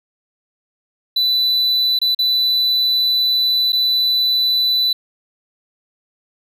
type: tone with dropouts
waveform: triangle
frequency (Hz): 3986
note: B7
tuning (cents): +15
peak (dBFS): -12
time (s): 1.16-4.93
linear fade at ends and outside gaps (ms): 5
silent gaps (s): 1.99-2.015 / 2.148-2.189 / 3.722-3.729
effects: none